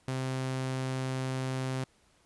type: tone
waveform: sawtooth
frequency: 130.81 Hz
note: C3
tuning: in tune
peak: -27 dBFS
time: 0.08-1.84 s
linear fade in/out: 0 ms
effects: pink hiss -66 dBFS RMS until 2.25 s + resampled to 24000 Hz